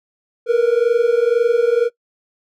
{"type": "tone pair together", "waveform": "triangle", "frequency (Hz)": [460, 482], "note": ["A#4", "B4"], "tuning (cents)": [-23, -42], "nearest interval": "minor second", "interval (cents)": 81, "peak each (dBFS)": -13, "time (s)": [0.46, 1.9], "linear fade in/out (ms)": 50, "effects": ["noise-tail reverb RT60 0.1 s tail -20 dB re dry"]}